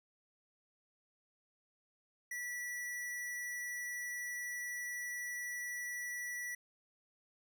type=tone; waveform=square; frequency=1952 Hz; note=B6; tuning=21 cents flat; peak=-40 dBFS; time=2.31-6.55 s; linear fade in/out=5 ms; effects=none